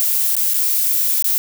violet noise with dropouts, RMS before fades -17 dBFS, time 0-1.38 s, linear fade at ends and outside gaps 0 ms, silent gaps 0.353-0.366 / 0.536-0.542 / 1.224-1.243 s, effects none

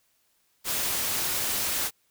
white noise, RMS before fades -28 dBFS, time 0.64-1.91 s, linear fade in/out 50 ms, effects white hiss -69 dBFS RMS until 2.1 s

